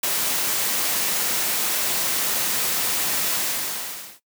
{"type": "noise with ADSR envelope", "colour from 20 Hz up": "white", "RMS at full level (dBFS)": -21, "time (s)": [0.03, 4.2], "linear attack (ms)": 6, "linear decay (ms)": 6, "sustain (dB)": -2, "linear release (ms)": 860, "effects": ["noise-tail reverb RT60 0.1 s tail -17 dB re dry", "high-pass 150 Hz 12 dB/octave"]}